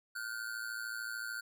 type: ring-modulated tone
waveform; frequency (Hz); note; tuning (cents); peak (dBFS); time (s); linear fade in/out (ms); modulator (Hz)
square; 1479; F#6; -1; -36; 0.15-1.41; 10; 56.7
effects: none